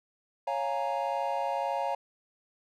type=chord; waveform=triangle; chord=Bb minor seventh; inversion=first; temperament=equal; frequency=554.4 / 698.5 / 830.6 / 932.3 Hz; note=Db5 / F5 / Ab5 / Bb5; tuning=0 / 0 / 0 / 0 cents; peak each=-32 dBFS; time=0.47-1.95 s; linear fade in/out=5 ms; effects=none